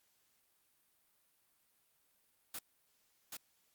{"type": "noise with echo", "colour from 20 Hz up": "white", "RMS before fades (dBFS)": -43, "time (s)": [2.54, 2.59], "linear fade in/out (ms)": 5, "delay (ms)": 780, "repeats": 1, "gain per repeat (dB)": -3, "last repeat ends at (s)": 3.37, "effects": ["white hiss -75 dBFS RMS until 3.74 s", "Opus 48 kbps"]}